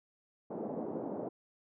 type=band-pass noise; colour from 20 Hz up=pink; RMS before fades=-39 dBFS; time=0.5-1.29 s; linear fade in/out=10 ms; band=200 to 700 Hz; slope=24 dB/octave; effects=none